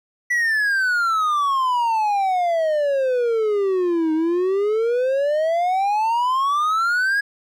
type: exponential two-way sweep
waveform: triangle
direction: down then up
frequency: 1973 to 311.1 to 1672 Hz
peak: -15 dBFS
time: 0.3-7.21 s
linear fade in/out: 10 ms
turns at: 4.13 s
effects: none